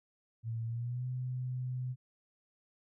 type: tone with pitch glide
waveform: sine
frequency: 114.2 to 126.71 Hz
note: A#2 to B2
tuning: -35 to +45 cents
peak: -34 dBFS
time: 0.43-1.96 s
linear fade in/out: 50 ms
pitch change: +180 cents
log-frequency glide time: 0.66-1.06 s
effects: none